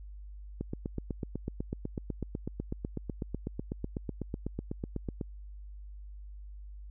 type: click train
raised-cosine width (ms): 3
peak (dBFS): -21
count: 38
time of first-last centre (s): 0.61-5.212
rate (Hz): 8.04
effects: added 50 Hz sine -43 dBFS peak until 6.9 s